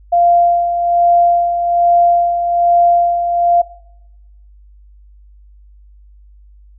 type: tone with tremolo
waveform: sine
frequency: 694 Hz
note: F5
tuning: 11 cents flat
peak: -6 dBFS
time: 0.12-3.62 s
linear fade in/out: 10 ms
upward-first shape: sine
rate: 1.2 Hz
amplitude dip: 55%
effects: noise-tail reverb RT60 0.9 s tail -21 dB re dry + added 50 Hz sine -40 dBFS peak until 6.78 s